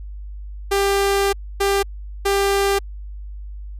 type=tone bursts at uneven times; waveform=sawtooth; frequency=396.8 Hz; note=G4; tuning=21 cents sharp; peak=-12 dBFS; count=3; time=0.71-1.33 / 1.6-1.83 / 2.25-2.79 s; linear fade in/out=10 ms; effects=added 50 Hz sine -30 dBFS peak until 3.79 s + resampled to 32000 Hz